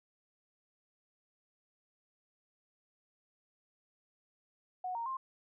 sine tone with pitch steps, 735 / 928 / 1056 Hz, F#5 / A#5 / C6, -12 / -8 / +16 cents, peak -35 dBFS, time 4.84-5.17 s, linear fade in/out 5 ms, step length 110 ms, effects none

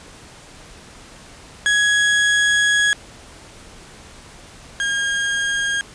35% pulse tone pair in turn, 1668 / 1622.4 Hz, G#6 / G#6, +7 / -41 cents, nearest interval unison, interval 48 cents, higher first, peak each -12 / -17 dBFS, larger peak first, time 1.66-2.93 / 4.8-5.81 s, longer first, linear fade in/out 0 ms, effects pink hiss -42 dBFS RMS until 5.94 s + resampled to 22050 Hz

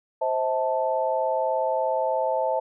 sine chord, A minor, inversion first, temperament equal with one note detuned, 523.3 / 643.1 / 880 Hz, C5 / E5 / A5, 0 / -43 / 0 cents, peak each -26 dBFS, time 0.21-2.6 s, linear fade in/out 10 ms, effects none

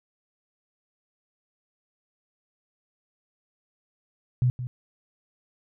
sine tone with echo, 124.8 Hz, B2, 19 cents sharp, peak -18 dBFS, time 4.42-4.5 s, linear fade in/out 0 ms, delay 170 ms, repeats 1, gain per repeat -11 dB, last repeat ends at 4.67 s, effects none

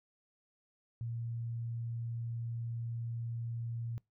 sine tone, 116.54 Hz, A#2, in tune, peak -36 dBFS, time 1.01-3.98 s, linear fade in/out 0 ms, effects noise-tail reverb RT60 0.2 s tail -24 dB re dry

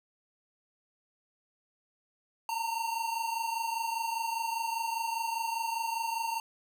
square tone pair together, 907.3 / 932.3 Hz, A#5 / A#5, -47 / 0 cents, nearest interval unison, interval 47 cents, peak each -33 / -37 dBFS, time 2.49-6.4 s, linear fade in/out 2 ms, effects none

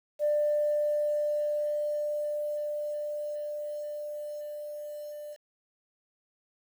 sine tone with level ramp, 594 Hz, D5, 20 cents sharp, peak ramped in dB -22 to -38 dBFS, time 0.19-5.37 s, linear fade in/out 50 ms, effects tanh soft clip ceiling -18 dBFS + 9-bit

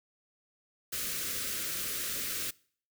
white band-stop noise, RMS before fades -35 dBFS, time 0.92-2.51 s, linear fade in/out 10 ms, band 580 to 1200 Hz, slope 48 dB/octave, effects noise-tail reverb RT60 0.5 s tail -23 dB re dry

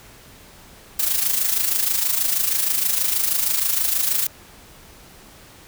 blue noise with amplitude modulation, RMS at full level -18 dBFS, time 0.99-4.27 s, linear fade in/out 5 ms, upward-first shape sine, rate 26.3 Hz, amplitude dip 60%, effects pink hiss -46 dBFS RMS until 5.67 s

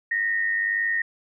sine tone pair together, 1846.3 / 1948 Hz, A#6 / B6, -17 / -24 cents, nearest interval minor second, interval 93 cents, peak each -22 / -29 dBFS, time 0.11-1.02 s, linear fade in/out 5 ms, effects none

